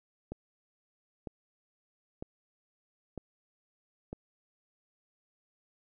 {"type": "click train", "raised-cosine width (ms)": 2, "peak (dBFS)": -25, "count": 5, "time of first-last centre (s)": [0.32, 4.13], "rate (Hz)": 1.05, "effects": []}